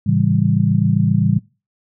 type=chord; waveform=sine; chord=A dominant seventh; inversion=none; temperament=just; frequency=110 / 137.5 / 165 / 198 Hz; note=A2 / C#3 / E3 / G3; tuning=0 / -14 / +2 / +18 cents; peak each=-18 dBFS; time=0.06-1.39 s; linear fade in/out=10 ms; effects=noise-tail reverb RT60 0.3 s tail -22 dB re dry